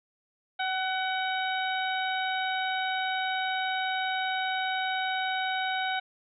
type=harmonic tone with a mistuned harmonic; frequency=755 Hz; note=F#5; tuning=35 cents sharp; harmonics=1 / 2 / 3 / 4 / 5; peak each=-30 / -32 / -37 / -39 / -37 dBFS; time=0.59-6 s; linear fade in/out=10 ms; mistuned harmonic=2; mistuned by=-18 cents; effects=none